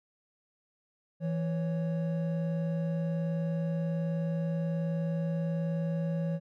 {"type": "tone pair together", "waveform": "triangle", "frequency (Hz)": [165.22, 554.4], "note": ["E3", "C#5"], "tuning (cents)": [4, 0], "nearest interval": "octave + major sixth", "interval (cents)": 2096, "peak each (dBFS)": [-27, -36], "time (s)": [1.2, 6.4], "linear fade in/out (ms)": 50, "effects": []}